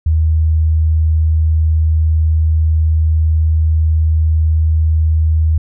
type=tone; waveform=sine; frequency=79.1 Hz; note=D#2; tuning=29 cents sharp; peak=-9 dBFS; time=0.06-5.58 s; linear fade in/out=5 ms; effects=none